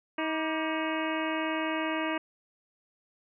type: harmonic tone with a mistuned harmonic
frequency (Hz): 317.2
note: D#4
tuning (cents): +33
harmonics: 1 / 2 / 3 / 4 / 5 / 6 / 7 / 8 / 9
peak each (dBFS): -32 / -35 / -37 / -38 / -39 / -40 / -40 / -41 / -42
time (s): 0.18-2.18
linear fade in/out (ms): 5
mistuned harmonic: 4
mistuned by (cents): -120
effects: none